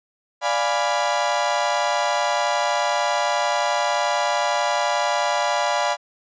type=chord; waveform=35% pulse; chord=D diminished seventh; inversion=none; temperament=equal; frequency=587.3 / 698.5 / 830.6 / 987.8 Hz; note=D5 / F5 / Ab5 / Cb6; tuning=0 / 0 / 0 / 0 cents; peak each=-23 / -23 / -24 / -23 dBFS; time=0.41-5.97 s; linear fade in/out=50 ms; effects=resampled to 16000 Hz